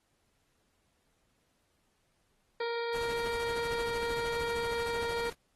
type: harmonic tone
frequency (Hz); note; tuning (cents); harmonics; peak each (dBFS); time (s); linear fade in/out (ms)
467.8; A#4; +6; 1 / 2 / 3 / 4 / 5 / 7 / 8 / 9 / 10; -33 / -39 / -43 / -45 / -47 / -50 / -51 / -52 / -53; 2.6-5.3; 5
type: noise with tremolo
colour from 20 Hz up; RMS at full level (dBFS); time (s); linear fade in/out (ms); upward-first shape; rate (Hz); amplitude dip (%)
pink; -42; 2.94-5.33; 5; sine; 13; 60
effects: pink hiss -75 dBFS RMS until 5.55 s + AAC 32 kbps